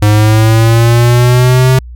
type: linear sweep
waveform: square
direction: up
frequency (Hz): 104.1 to 130.8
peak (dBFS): -5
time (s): 0.02-1.79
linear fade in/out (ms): 5
effects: added 60 Hz sine -25 dBFS peak until 1.95 s